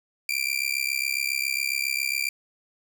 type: tone with amplitude modulation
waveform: sawtooth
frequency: 2366 Hz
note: D7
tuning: 12 cents sharp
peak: -17 dBFS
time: 0.29-2.29 s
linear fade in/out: 2 ms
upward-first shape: sine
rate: 67.3 Hz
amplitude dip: 100%
effects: none